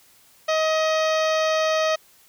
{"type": "harmonic tone", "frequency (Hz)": 631, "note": "D#5", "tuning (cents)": 24, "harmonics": [1, 2, 3, 4, 5, 6, 7, 8, 9, 10], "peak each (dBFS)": [-20, -26, -30, -32, -34, -36, -37, -38, -39, -40], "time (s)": [0.48, 1.96], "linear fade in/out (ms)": 10, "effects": ["white hiss -55 dBFS RMS until 2.28 s"]}